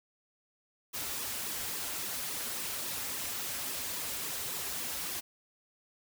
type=noise with flanger; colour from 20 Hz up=white; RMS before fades=-37 dBFS; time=0.93-5.21 s; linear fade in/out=20 ms; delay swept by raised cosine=1.3 to 6.4 ms; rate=3.6 Hz; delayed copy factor=-1; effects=none